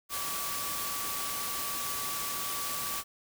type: tone in noise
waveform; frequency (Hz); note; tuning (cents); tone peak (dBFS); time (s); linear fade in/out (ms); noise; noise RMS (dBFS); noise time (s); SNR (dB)
sine; 1149; D6; -38; -39; 0.09-3.04; 50; white; -35; 0.09-3.04; -7
effects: none